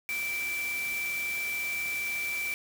sine tone in noise, 2333 Hz, D7, 12 cents flat, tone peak -30 dBFS, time 0.09-2.54 s, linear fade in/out 0 ms, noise white, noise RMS -40 dBFS, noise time 0.09-2.54 s, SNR +7 dB, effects none

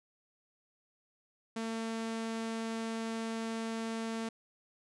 sawtooth tone, 225.7 Hz, A3, 44 cents sharp, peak -31 dBFS, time 1.56-4.29 s, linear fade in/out 5 ms, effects resampled to 22050 Hz

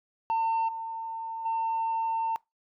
sine tone with level steps, 903 Hz, A5, 45 cents sharp, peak -21 / -32 / -24 dBFS, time 0.3-2.36 s, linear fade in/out 0 ms, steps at 0.68 / 1.45 s, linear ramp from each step 10 ms, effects noise-tail reverb RT60 0.2 s tail -24 dB re dry + tanh soft clip ceiling -23 dBFS

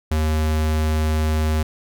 square tone, 77.78 Hz, D#2, in tune, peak -18 dBFS, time 0.11-1.63 s, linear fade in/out 5 ms, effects none

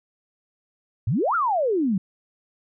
sine exponential two-way sweep, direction up then down, 93 to 1432 to 177 Hz, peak -19 dBFS, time 1.07-1.98 s, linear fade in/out 5 ms, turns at 1.35 s, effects none

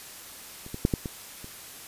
clicks, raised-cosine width 3 ms, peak -29 / -21 / -7 / -11 / -19 / -28 dBFS, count 6, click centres 0.664 / 0.744 / 0.851 / 0.938 / 1.058 / 1.444 s, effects white hiss -44 dBFS RMS until 1.87 s + resampled to 32000 Hz

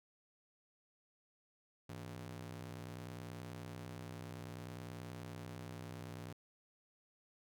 sawtooth ring-modulated tone, 130 Hz, C3, 11 cents flat, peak -39 dBFS, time 1.89-6.33 s, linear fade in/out 5 ms, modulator 30.3 Hz, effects none

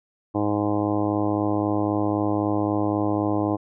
harmonic tone, 103.83 Hz, G#2, in tune, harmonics 1 / 2 / 3 / 4 / 5 / 6 / 7 / 8 / 9 / 10, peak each -29 / -32 / -23 / -32 / -31 / -32 / -32 / -33 / -38 / -35 dBFS, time 0.34-3.57 s, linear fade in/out 20 ms, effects none

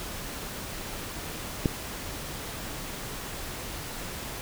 click, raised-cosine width 3 ms, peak -9 dBFS, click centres 1.658 s, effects pink hiss -37 dBFS RMS until 4.41 s

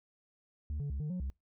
sine tone with pitch steps, 74.9 / 143.1 / 68.8 / 150.7 / 181.3 / 66.7 Hz, D2 / D3 / C#2 / D3 / F#3 / C2, +35 / -45 / -12 / +45 / -35 / +34 cents, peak -31 dBFS, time 0.7-1.3 s, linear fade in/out 0 ms, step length 100 ms, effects noise-tail reverb RT60 0.2 s tail -26 dB re dry + tanh soft clip ceiling -33 dBFS

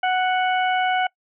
harmonic tone, 740 Hz, F#5, in tune, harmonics 1 / 2 / 3 / 4, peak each -19 / -25 / -29 / -31 dBFS, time 0.03-1.07 s, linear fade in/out 5 ms, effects noise-tail reverb RT60 0.1 s tail -24 dB re dry

